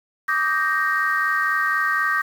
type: chord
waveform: sine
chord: Eb major seventh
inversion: third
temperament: equal with one note detuned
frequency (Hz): 1160.5 / 1244.5 / 1568 / 1864.7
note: D6 / Eb6 / G6 / Bb6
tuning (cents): -21 / 0 / 0 / 0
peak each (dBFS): -24 / -26 / -22 / -22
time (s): 0.28-2.22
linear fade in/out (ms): 10
effects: tanh soft clip ceiling -10 dBFS + 7-bit